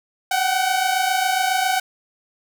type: tone pair together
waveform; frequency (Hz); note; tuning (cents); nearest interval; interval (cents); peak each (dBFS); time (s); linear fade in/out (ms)
sawtooth; 740 / 767.3; F#5 / G5; 0 / -37; minor second; 63; -17; 0.31-1.8; 5
effects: none